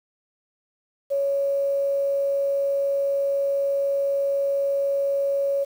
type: tone with quantisation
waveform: sine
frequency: 557 Hz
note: C#5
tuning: 8 cents sharp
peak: -20 dBFS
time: 1.1-5.65 s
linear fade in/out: 20 ms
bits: 8
effects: none